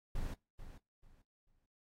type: noise with echo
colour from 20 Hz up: brown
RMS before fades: -37 dBFS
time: 0.15-0.34 s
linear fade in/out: 5 ms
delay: 440 ms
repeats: 3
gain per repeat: -12 dB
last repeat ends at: 1.66 s
effects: noise-tail reverb RT60 0.3 s tail -25 dB re dry + AAC 48 kbps